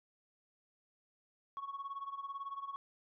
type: tone with tremolo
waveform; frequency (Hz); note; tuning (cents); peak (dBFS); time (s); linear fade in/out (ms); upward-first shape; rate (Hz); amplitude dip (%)
sine; 1108; C#6; -1; -36; 1.57-2.76; 0; sine; 18; 80
effects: tanh soft clip ceiling -36 dBFS